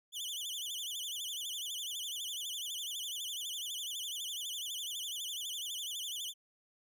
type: tone with vibrato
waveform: sawtooth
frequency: 3226 Hz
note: G7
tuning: 49 cents sharp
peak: -35 dBFS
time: 0.12-6.34 s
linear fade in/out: 50 ms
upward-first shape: sine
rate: 12 Hz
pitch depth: 180 cents each way
effects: none